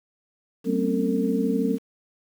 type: tone cluster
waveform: sine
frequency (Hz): 189.6 / 222.3 / 255.8 / 275.5 / 452.4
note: F#3 / A3 / C4 / C#4 / A4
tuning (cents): +43 / +18 / -39 / -11 / +48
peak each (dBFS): -27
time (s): 0.64-1.79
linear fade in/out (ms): 50
effects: 8-bit